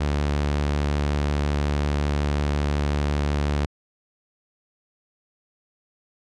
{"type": "tone with vibrato", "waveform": "sawtooth", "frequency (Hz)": 72.8, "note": "D2", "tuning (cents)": -15, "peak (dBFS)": -17, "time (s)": [0, 3.66], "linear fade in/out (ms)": 10, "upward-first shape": "sine", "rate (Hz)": 5.5, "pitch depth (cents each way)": 9, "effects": ["low-pass 6000 Hz 12 dB/octave"]}